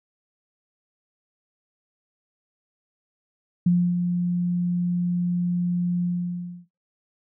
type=tone with ADSR envelope; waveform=sine; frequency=176.2 Hz; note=F3; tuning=16 cents sharp; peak=-14 dBFS; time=3.66-6.66 s; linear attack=6 ms; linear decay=280 ms; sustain=-6 dB; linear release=620 ms; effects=noise-tail reverb RT60 0.2 s tail -17 dB re dry